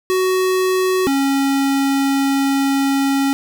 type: tone pair in turn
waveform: square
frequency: 372.6 / 274.7 Hz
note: F#4 / C#4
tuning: +12 / -16 cents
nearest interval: perfect fourth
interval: 528 cents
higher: first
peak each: -15 dBFS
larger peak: neither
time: 0.1-1.07 / 1.07-3.33 s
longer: second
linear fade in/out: 0 ms
effects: none